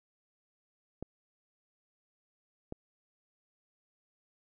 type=clicks; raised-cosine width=2 ms; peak=-25 dBFS; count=2; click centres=1.026 / 2.724 s; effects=none